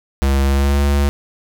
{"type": "tone with pitch glide", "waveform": "square", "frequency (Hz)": [68.3, 70.79], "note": ["C#2", "C#2"], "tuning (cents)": [-25, 37], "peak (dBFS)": -13, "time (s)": [0.22, 1.09], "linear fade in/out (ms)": 0, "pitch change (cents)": 62, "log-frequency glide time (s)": [0.43, 0.81], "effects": []}